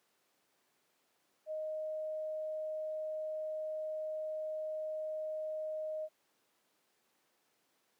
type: tone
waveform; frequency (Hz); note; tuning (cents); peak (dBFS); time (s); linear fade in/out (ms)
sine; 622.3; D#5; 0; -36; 1.46-6.09; 50
effects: pink hiss -75 dBFS RMS until 7.99 s + high-pass 300 Hz 12 dB/octave